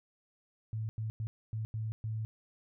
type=tone bursts at uneven times; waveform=sine; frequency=110 Hz; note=A2; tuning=in tune; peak=-33 dBFS; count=6; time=0.73-0.89 / 0.98-1.1 / 1.2-1.27 / 1.53-1.65 / 1.74-1.92 / 2.04-2.25 s; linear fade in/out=0 ms; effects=none